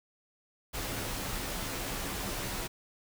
pink noise with comb filter, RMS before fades -36 dBFS, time 0.73-2.68 s, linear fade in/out 20 ms, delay 13 ms, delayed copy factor -0.55, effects none

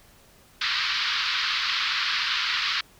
white band-pass noise, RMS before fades -26 dBFS, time 0.61-2.81 s, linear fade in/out 5 ms, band 1100 to 4700 Hz, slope 48 dB/octave, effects pink hiss -55 dBFS RMS until 2.99 s

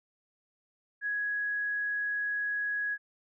sine tone, 1668 Hz, G#6, 7 cents sharp, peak -29 dBFS, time 1.01-2.98 s, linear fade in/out 50 ms, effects none

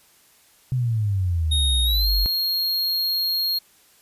sine exponential sweep, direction down, 130.81 to 46.25 Hz, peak -19 dBFS, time 0.72-2.26 s, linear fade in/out 0 ms
square tone with pitch glide, 3729 to 4259 Hz, A#7 to C8, 0 to +30 cents, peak -21 dBFS, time 1.51-3.59 s, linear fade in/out 10 ms, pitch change +230 cents, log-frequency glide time 1.84-2.09 s
effects white hiss -56 dBFS RMS until 4.01 s + resampled to 32000 Hz

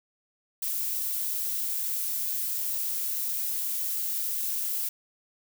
violet noise, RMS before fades -30 dBFS, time 0.62-4.89 s, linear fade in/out 5 ms, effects none

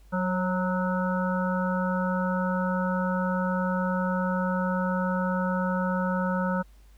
harmonic tone with a mistuned harmonic, 184.7 Hz, F#3, 3 cents flat, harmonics 1 / 3 / 5 / 7 / 8, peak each -26 / -31 / -33 / -34 / -35 dBFS, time 0.12-6.63 s, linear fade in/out 20 ms, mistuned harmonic 3, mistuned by -32 cents, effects added 50 Hz sine -50 dBFS peak until 6.97 s + pink hiss -64 dBFS RMS until 6.97 s

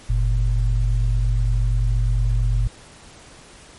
sine tone pair together, 45.81 / 114.5 Hz, F#1 / A#2, -17 / -31 cents, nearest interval octave + major third, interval 1586 cents, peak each -17 / -21 dBFS, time 0.09-2.68 s, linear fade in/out 10 ms, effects pink hiss -45 dBFS RMS until 3.78 s + MP3 48 kbps

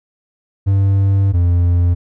triangle tone pair in turn, 98 / 87.31 Hz, G2 / F2, 0 / 0 cents, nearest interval major second, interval 200 cents, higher first, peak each -8 dBFS, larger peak neither, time 0.66-1.33 / 1.33-1.95 s, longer first, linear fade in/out 20 ms, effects none

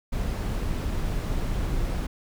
brown noise, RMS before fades -27 dBFS, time 0.12-2.07 s, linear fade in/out 10 ms, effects none

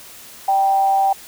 sine tone with amplitude modulation, 781 Hz, G5, 7 cents flat, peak -11 dBFS, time 0.48-1.13 s, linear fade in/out 5 ms, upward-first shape sine, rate 182 Hz, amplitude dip 40%, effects white hiss -40 dBFS RMS until 1.27 s

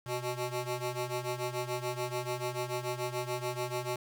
15% pulse ring-modulated tone, 246.9 Hz, B3, in tune, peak -24 dBFS, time 0.06-3.96 s, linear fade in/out 2 ms, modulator 120 Hz, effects none

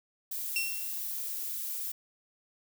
violet noise, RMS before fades -36 dBFS, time 0.31-1.92 s, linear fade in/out 5 ms
sawtooth tone with exponential decay, 2715 Hz, F7, 50 cents flat, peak -23 dBFS, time 0.56-1.02 s, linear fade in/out 1 ms, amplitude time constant 100 ms
effects none

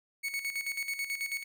40% pulse tone with tremolo, 2217 Hz, C#7, in tune, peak -30 dBFS, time 0.23-1.44 s, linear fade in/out 20 ms, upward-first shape square, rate 9.2 Hz, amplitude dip 65%, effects none

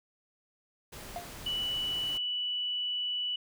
pink noise, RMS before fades -45 dBFS, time 0.92-2.18 s, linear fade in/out 10 ms
triangle tone with exponential decay, 698.5 Hz, F5, in tune, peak -30 dBFS, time 1.16-1.32 s, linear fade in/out 1 ms, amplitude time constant 33 ms
sine tone, 2960 Hz, F#7, in tune, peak -30 dBFS, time 1.46-3.36 s, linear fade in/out 5 ms
effects none

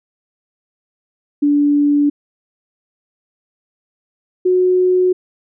sine tone pair in turn, 290 / 366.1 Hz, D4 / F#4, -22 / -18 cents, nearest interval major third, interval 404 cents, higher second, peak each -10 / -10 dBFS, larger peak neither, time 1.42-2.1 / 4.45-5.13 s, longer neither, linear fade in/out 10 ms, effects none

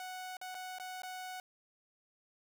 sawtooth tone with dropouts, 740 Hz, F#5, in tune, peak -38 dBFS, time 0-1.4 s, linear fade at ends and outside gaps 1 ms, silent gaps 0.369-0.414 / 0.545-0.55 / 0.785-0.798 / 1.02-1.033 s, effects none

